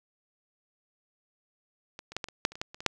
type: clicks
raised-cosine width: 0.2 ms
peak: -24 / -27 / -14 / -16 / -26 / -6 / -29 / -25 / -15 / -27 / -23 / -6 dBFS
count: 12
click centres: 1.991 / 2.12 / 2.166 / 2.242 / 2.286 / 2.451 / 2.52 / 2.555 / 2.615 / 2.745 / 2.805 / 2.863 s
effects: none